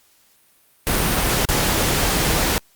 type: noise with dropouts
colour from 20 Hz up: pink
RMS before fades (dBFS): -19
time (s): 0.87-2.58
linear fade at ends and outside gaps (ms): 0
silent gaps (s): 1.451-1.488
effects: white hiss -57 dBFS RMS until 2.75 s + Opus 48 kbps